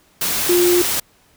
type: tone in noise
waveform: sine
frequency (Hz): 352.9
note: F4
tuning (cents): +18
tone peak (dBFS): -12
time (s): 0.49-0.82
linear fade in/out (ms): 5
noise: white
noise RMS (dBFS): -20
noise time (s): 0.21-1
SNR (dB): +5
effects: pink hiss -55 dBFS RMS until 1.36 s